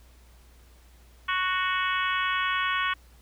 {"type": "harmonic tone", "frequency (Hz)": 370, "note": "F#4", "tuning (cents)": 0, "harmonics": [3, 4, 5, 6, 7, 8, 9], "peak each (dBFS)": [-28, -30, -32, -34, -35, -36, -37], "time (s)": [1.28, 2.94], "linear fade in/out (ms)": 10, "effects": ["added 60 Hz sine -52 dBFS peak until 3.21 s", "pink hiss -60 dBFS RMS until 3.21 s"]}